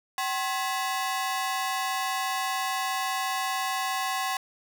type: ring-modulated tone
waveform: sawtooth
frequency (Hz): 917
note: A#5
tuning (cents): -29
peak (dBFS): -20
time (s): 0.18-4.37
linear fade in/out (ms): 2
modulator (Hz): 151
effects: none